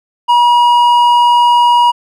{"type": "tone with hard clipping", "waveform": "sine", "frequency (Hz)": 961, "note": "B5", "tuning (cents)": -48, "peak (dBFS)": -7, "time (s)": [0.28, 1.92], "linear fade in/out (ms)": 20, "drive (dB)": 6, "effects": []}